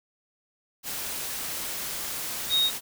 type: tone in noise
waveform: sine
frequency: 3750 Hz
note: A#7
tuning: 10 cents sharp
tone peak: -20 dBFS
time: 2.49-2.71 s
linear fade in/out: 50 ms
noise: white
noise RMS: -33 dBFS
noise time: 0.83-2.81 s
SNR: +10 dB
effects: none